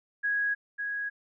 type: tone pair in turn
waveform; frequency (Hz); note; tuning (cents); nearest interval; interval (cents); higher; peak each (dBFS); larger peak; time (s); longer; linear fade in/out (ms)
sine; 1657 / 1657; G#6 / G#6; -4 / -4; unison; 0; neither; -25 / -30; first; 0.23-0.55 / 0.78-1.1; neither; 20
effects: none